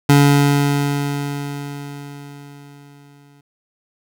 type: tone with exponential decay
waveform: 25% pulse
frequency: 142.6 Hz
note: C#3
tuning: 49 cents sharp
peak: -4 dBFS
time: 0.09-3.41 s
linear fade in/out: 5 ms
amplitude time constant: 720 ms
effects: none